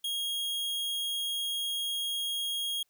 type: tone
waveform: 45% pulse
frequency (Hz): 3272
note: G#7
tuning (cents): -26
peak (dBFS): -30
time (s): 0.04-2.83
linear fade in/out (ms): 5
effects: white hiss -75 dBFS RMS until 2.89 s